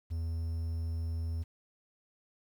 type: tone with quantisation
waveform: triangle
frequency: 82.41 Hz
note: E2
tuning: in tune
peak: -30 dBFS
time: 0.1-1.44 s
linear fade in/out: 20 ms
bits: 10
effects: none